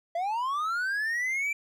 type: linear sweep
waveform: triangle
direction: up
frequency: 659.3 to 2353 Hz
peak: -25 dBFS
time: 0.15-1.53 s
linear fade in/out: 5 ms
effects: none